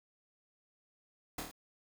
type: noise with echo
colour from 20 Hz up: pink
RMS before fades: -39 dBFS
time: 1.38-1.41 s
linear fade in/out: 5 ms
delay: 26 ms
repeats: 4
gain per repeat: -3 dB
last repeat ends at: 1.514 s
effects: none